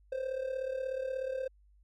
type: tone with amplitude modulation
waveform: triangle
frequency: 523.3 Hz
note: C5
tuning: in tune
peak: -28 dBFS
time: 0.12-1.48 s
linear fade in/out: 5 ms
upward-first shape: sine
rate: 36.6 Hz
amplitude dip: 70%
effects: added 50 Hz sine -60 dBFS peak until 1.83 s